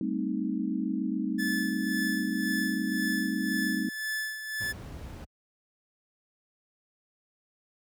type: chord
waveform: sine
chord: A half-diminished seventh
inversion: third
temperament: equal with one note detuned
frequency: 196 / 222.8 / 261.6 / 311.1 Hz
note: G3 / A3 / C4 / Eb4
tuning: 0 / +22 / 0 / 0 cents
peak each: -33 dBFS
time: 0.01-3.89 s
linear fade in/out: 2 ms
type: tone with tremolo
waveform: 45% pulse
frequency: 1737 Hz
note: A6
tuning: 23 cents flat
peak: -29 dBFS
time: 1.38-4.73 s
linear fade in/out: 20 ms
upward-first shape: sine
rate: 1.9 Hz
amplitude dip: 60%
type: noise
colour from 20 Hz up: brown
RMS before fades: -38 dBFS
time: 4.6-5.25 s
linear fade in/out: 10 ms
effects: high-pass 60 Hz 12 dB/octave